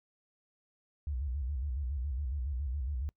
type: tone with vibrato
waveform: sine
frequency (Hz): 67.2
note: C2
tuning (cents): +47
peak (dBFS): -32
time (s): 1.07-3.09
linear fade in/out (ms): 0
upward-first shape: square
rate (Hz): 7.2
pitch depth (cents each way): 150
effects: noise-tail reverb RT60 0.1 s tail -25 dB re dry